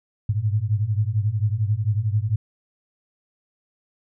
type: tone cluster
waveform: sine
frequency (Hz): 101.9 / 106.2 / 113.1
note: G#2 / G#2 / A2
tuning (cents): -32 / +39 / +48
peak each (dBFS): -22 / -30 / -23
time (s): 0.29-2.36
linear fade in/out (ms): 5
effects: none